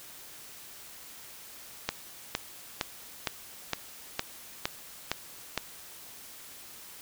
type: click train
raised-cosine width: 0.2 ms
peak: -10 dBFS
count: 9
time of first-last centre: 1.89-5.577 s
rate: 2.17 Hz
effects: white hiss -48 dBFS RMS until 7.01 s